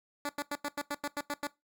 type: tone bursts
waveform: 10% pulse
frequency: 289.2 Hz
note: D4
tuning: 27 cents flat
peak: -24 dBFS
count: 10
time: 0.25-1.471 s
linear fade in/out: 2 ms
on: 42 ms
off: 89 ms
effects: noise-tail reverb RT60 0.2 s tail -20 dB re dry